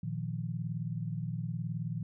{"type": "chord", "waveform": "sine", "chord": "Bb suspended fourth", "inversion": "none", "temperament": "equal", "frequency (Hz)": [116.54, 155.56, 174.61], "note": ["Bb2", "Eb3", "F3"], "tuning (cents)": [0, 0, 0], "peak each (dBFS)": [-37, -37, -39], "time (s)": [0.03, 2.03], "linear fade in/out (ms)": 5, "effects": []}